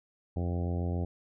harmonic tone, 87.31 Hz, F2, in tune, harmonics 1 / 2 / 3 / 4 / 5 / 6 / 7 / 8 / 9, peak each -30 / -36 / -40 / -42 / -44 / -46 / -47 / -48 / -49 dBFS, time 0.36-1.05 s, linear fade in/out 5 ms, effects none

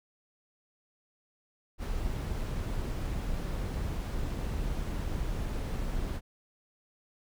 brown noise, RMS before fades -33 dBFS, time 1.78-6.21 s, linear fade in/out 50 ms, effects none

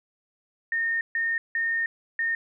sine tone bursts at uneven times, 1832 Hz, A#6, 31 cents flat, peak -23 dBFS, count 4, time 0.72-1.01 / 1.15-1.38 / 1.55-1.86 / 2.19-2.35 s, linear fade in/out 2 ms, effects none

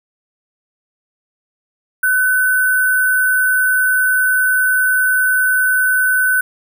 sine tone with sample-and-hold, 1505 Hz, F#6, 29 cents sharp, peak -11 dBFS, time 2.03-6.41 s, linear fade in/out 5 ms, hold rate 11025 Hz, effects none

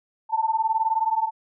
sine beating tone pair, 880 / 899 Hz, A5 / A5, 0 / +37 cents, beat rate 19 Hz, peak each -23 dBFS, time 0.29-1.31 s, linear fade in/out 50 ms, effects none

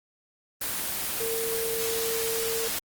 sine tone in noise, 454.7 Hz, A#4, 43 cents flat, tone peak -29 dBFS, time 1.2-2.68 s, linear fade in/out 5 ms, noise white, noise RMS -30 dBFS, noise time 0.61-2.79 s, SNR -2 dB, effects Opus 24 kbps

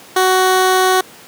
15% pulse tone, 372.8 Hz, F#4, 13 cents sharp, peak -4 dBFS, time 0.16-1.01 s, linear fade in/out 5 ms, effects pink hiss -39 dBFS RMS until 1.27 s + high-pass 200 Hz 12 dB/octave

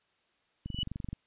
sine tone with exponential growth, 2954 Hz, F#7, 3 cents flat, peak -27 dBFS, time 0.65-0.83 s, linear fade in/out 5 ms, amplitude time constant 37 ms
click train, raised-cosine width 5 ms, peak -25 dBFS, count 12, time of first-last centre 0.66-1.13 s, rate 23.4 Hz
effects white hiss -72 dBFS RMS until 1.26 s + resampled to 8000 Hz

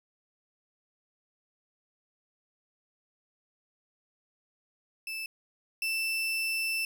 35% pulse tone pair in turn, 2637 / 2660 Hz, E7 / E7, 0 / +15 cents, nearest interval unison, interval 15 cents, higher second, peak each -33 / -27 dBFS, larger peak second, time 5.07-5.26 / 5.82-6.85 s, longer second, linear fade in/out 2 ms, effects none

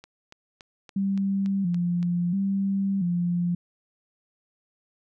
click train, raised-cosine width 0.2 ms, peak -27 dBFS, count 8, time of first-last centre 0.04-2.029 s, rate 3.52 Hz
sine tone with vibrato, 185 Hz, F#3, in tune, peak -22 dBFS, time 0.96-3.55 s, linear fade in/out 5 ms, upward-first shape square, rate 0.73 Hz, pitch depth 99 cents each way
effects none

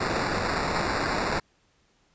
white noise with sample-and-hold, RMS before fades -27 dBFS, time 0-1.4 s, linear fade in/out 10 ms, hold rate 3150 Hz, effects pink hiss -66 dBFS RMS until 2.14 s + resampled to 16000 Hz

